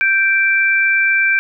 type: tone pair together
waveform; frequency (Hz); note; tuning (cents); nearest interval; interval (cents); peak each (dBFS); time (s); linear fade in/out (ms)
sine; 1568 / 2344; G6 / D7; 0 / -4; perfect fifth; 696; -14; 0.01-1.39; 0
effects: none